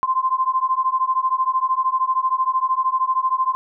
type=beating tone pair; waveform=sine; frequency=1036 / 1049 Hz; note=C6 / C6; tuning=-17 / +4 cents; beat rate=13 Hz; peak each=-20 dBFS; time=0.03-3.55 s; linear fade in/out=0 ms; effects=none